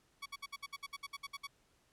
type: tone bursts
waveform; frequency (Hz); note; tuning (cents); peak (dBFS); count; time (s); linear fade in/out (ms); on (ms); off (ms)
15% pulse; 1126; C#6; +27; -35; 13; 0.22-1.472; 10; 40; 61
effects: pink hiss -72 dBFS RMS until 1.92 s + low-pass 11000 Hz 12 dB/octave